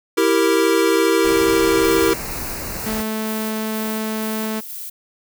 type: chord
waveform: square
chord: E diminished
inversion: none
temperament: equal with one note detuned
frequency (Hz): 329.6 / 392 / 464.3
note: E4 / G4 / Bb4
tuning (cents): 0 / 0 / -7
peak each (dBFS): -19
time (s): 0.17-2.14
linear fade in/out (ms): 10
type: band-stop noise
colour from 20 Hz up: pink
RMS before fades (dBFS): -29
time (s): 1.24-3.02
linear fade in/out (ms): 10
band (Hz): 2800 to 4000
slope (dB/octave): 96
type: noise with tremolo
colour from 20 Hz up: violet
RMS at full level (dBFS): -31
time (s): 1.84-4.9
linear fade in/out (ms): 10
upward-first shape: square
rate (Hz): 2.1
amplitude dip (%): 30
type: tone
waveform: sawtooth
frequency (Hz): 218.4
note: A3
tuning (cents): -13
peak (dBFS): -18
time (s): 2.85-4.61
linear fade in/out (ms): 20
effects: none